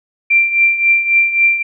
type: tone with tremolo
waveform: sine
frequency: 2362 Hz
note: D7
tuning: 9 cents sharp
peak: -6 dBFS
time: 0.3-1.63 s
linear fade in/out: 10 ms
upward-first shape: triangle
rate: 3.7 Hz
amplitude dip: 75%
effects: none

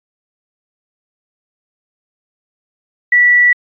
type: tone with quantisation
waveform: sine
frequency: 1950 Hz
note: B6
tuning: 23 cents flat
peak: -6 dBFS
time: 3.12-3.53 s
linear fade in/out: 5 ms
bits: 6
effects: resampled to 8000 Hz

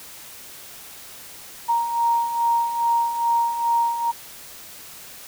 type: beating tone pair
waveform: sine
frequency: 932.3 / 934.7 Hz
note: A#5 / A#5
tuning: 0 / +4 cents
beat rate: 2.4 Hz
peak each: -26 / -19 dBFS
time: 1.68-4.12 s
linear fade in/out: 20 ms
effects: white hiss -41 dBFS RMS until 5.27 s

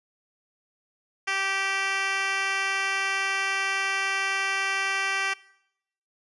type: tone with band-pass filter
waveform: 10% pulse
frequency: 389.1 Hz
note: G4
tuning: 13 cents flat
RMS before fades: -27 dBFS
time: 1.27-5.34 s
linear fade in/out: 10 ms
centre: 2700 Hz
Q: 0.99
effects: noise-tail reverb RT60 0.8 s tail -22 dB re dry + resampled to 24000 Hz

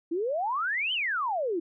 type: exponential two-way sweep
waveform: sine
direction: up then down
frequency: 315.4 to 3141 to 315.4 Hz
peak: -26 dBFS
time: 0.11-1.6 s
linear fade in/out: 10 ms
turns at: 0.93 s
effects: none

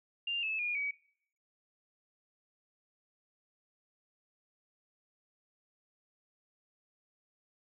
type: tone with pitch steps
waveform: sine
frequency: 2794 / 2607 / 2432 / 2269 Hz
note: F7 / E7 / D#7 / C#7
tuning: 0 / -20 / -40 / +40 cents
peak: -32 dBFS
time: 0.27-0.91 s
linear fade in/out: 5 ms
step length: 160 ms
effects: noise-tail reverb RT60 0.6 s tail -20 dB re dry

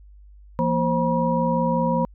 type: tone cluster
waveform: sine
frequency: 168.7 / 234 / 526 / 962 Hz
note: E3 / A#3 / C5 / B5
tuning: +40 / +7 / +9 / -46 cents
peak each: -24 dBFS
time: 0.59-2.05 s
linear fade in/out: 0 ms
effects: added 50 Hz sine -44 dBFS peak until 2.14 s

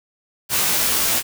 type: noise with comb filter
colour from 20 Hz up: white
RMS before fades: -19 dBFS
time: 0.49-1.23 s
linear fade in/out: 50 ms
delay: 16 ms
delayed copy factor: +1
effects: none

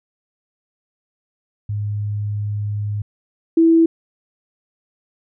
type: tone pair in turn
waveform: sine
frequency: 103.83 / 328.8 Hz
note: G#2 / E4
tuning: 0 / -4 cents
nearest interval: octave + minor sixth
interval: 1996 cents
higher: second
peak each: -20 / -9 dBFS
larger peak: second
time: 1.69-3.02 / 3.57-3.86 s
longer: first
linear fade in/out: 5 ms
effects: none

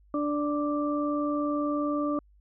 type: harmonic tone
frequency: 293.7 Hz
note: D4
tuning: in tune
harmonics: 1 / 2 / 4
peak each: -27 / -32 / -33 dBFS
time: 0.14-2.19 s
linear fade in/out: 2 ms
effects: added 50 Hz sine -56 dBFS peak until 2.4 s

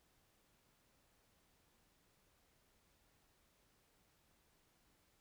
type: silence
effects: pink hiss -75 dBFS RMS until 5.2 s

